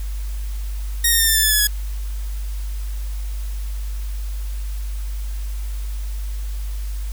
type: tone with pitch steps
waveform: 5% pulse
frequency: 1867 / 1839.2 / 1811.8 / 1784.7 / 1758.1 / 1731.9 / 1706.1 / 1680.7 Hz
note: A#6 / A#6 / A#6 / A6 / A6 / A6 / G#6 / G#6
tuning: +2 / -24 / -50 / +24 / -2 / -28 / +46 / +20 cents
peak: -4 dBFS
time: 1.04-1.672 s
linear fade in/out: 5 ms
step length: 79 ms
effects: added 50 Hz sine -23 dBFS peak until 7.12 s + white hiss -43 dBFS RMS until 7.12 s